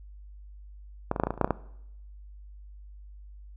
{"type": "clicks", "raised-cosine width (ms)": 1, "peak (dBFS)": [-11, -16, -10, -9, -13, -14, -29, -25, -8, -8, -24, -9], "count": 12, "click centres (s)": [1.114, 1.162, 1.199, 1.236, 1.27, 1.306, 1.34, 1.377, 1.413, 1.445, 1.476, 1.507], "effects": ["noise-tail reverb RT60 0.8 s tail -19 dB re dry", "added 50 Hz sine -44 dBFS peak until 3.56 s"]}